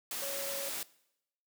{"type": "tone in noise", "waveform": "sine", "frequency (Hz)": 554.4, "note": "C#5", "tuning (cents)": 0, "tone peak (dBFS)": -40, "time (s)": [0.22, 0.69], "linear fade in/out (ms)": 2, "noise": "white", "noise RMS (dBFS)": -38, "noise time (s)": [0.11, 0.83], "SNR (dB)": -5, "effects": ["noise-tail reverb RT60 0.8 s tail -21 dB re dry", "high-pass 200 Hz 12 dB/octave"]}